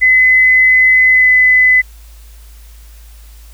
sine tone with pitch glide, 2026 to 2012 Hz, B6 to B6, +44 to +32 cents, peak -5 dBFS, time 0.01-1.82 s, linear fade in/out 20 ms, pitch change -12 cents, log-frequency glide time 1.1-1.29 s, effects added 54 Hz sine -34 dBFS peak until 3.53 s + white hiss -46 dBFS RMS until 3.53 s

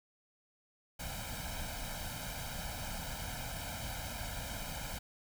pink noise with comb filter, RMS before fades -41 dBFS, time 0.99-4.99 s, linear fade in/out 10 ms, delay 1.3 ms, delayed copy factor +0.9, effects none

